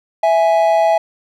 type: tone pair together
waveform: triangle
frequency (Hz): 659.3 / 831.7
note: E5 / G#5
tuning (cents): 0 / +2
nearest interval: major third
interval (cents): 402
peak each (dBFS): -10 / -13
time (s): 0.23-0.98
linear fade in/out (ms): 5
effects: none